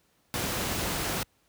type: noise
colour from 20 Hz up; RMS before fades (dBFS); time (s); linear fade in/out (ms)
pink; -30; 0.34-1.23; 0
effects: pink hiss -68 dBFS RMS until 1.48 s + high-pass 60 Hz 12 dB/octave